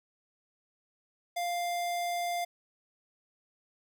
square tone, 698.5 Hz, F5, in tune, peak -31 dBFS, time 1.36-2.45 s, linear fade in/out 10 ms, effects 12-bit

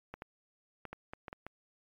clicks, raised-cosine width 0.5 ms, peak -27 dBFS, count 8, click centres 0.14 / 0.221 / 0.853 / 0.93 / 1.135 / 1.282 / 1.329 / 1.466 s, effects MP3 96 kbps

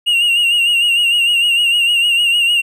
triangle tone with vibrato, 2817 Hz, F7, 14 cents sharp, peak -9 dBFS, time 0.06-2.62 s, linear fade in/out 20 ms, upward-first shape sine, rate 6.6 Hz, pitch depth 54 cents each way, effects none

